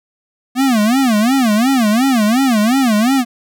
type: tone with vibrato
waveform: square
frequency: 238.4 Hz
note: A#3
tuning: 39 cents sharp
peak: -11 dBFS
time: 0.55-3.25 s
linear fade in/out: 50 ms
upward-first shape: sine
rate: 2.8 Hz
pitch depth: 240 cents each way
effects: none